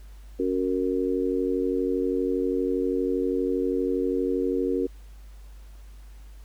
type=chord; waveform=sine; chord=F# major; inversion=second; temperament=just; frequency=277.5 / 370 / 462.5 Hz; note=C#4 / F#4 / A#4; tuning=+2 / 0 / -14 cents; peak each=-27 dBFS; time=0.39-4.87 s; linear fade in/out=10 ms; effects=added 50 Hz sine -42 dBFS peak until 6.44 s + pink hiss -59 dBFS RMS until 6.44 s